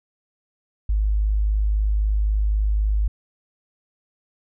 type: tone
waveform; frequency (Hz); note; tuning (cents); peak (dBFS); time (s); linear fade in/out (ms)
sine; 51.91; G#1; 0; -17; 0.89-3.08; 5
effects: none